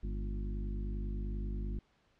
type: harmonic tone with a mistuned harmonic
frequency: 50.1 Hz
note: G1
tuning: 38 cents sharp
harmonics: 1 / 2 / 3 / 4 / 5 / 6 / 7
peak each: -35 / -46 / -48 / -46 / -51 / -56 / -52 dBFS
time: 0.03-1.79 s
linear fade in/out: 5 ms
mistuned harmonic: 4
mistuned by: +63 cents
effects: pink hiss -71 dBFS RMS until 2.19 s + low-pass 4000 Hz 12 dB/octave